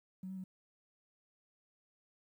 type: tone with pitch steps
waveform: triangle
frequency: 186.8 / 190.2 / 186.3 Hz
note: F#3 / F#3 / F#3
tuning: +17 / +48 / +12 cents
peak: -37 dBFS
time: 0.23-0.44 s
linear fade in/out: 5 ms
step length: 70 ms
effects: tanh soft clip ceiling -39 dBFS + 12-bit